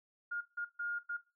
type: tone bursts at uneven times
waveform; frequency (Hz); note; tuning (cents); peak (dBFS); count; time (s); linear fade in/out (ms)
sine; 1420; F6; +28; -35; 4; 0.31-0.41 / 0.57-0.65 / 0.79-0.99 / 1.09-1.17; 10
effects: noise-tail reverb RT60 0.3 s tail -17 dB re dry